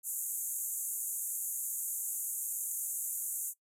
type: band-pass noise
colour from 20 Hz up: white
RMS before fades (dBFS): -37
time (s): 0.03-3.54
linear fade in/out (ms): 50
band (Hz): 6600 to 14000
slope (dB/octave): 96
effects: noise-tail reverb RT60 0.1 s tail -19 dB re dry